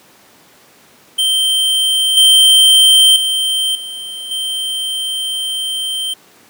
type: tone with level steps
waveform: square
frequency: 3128 Hz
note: G7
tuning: 4 cents flat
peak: -12 / -6 / -14 / -25 / -18 dBFS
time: 1.18-6.14 s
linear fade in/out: 10 ms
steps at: 2.17 / 3.16 / 3.75 / 4.31 s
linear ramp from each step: 2 ms
effects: pink hiss -46 dBFS RMS until 6.49 s + high-pass 200 Hz 12 dB/octave